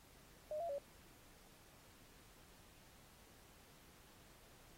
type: tone with pitch steps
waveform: sine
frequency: 610 / 680 / 565 Hz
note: D#5 / F5 / C#5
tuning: -34 / -46 / +33 cents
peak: -40 dBFS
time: 0.51-0.783 s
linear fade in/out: 2 ms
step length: 91 ms
effects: pink hiss -65 dBFS RMS until 4.77 s + AAC 48 kbps